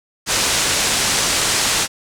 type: low-pass noise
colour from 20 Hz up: white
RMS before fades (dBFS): -18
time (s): 0.26-1.88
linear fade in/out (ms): 50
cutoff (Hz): 8600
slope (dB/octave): 24
effects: none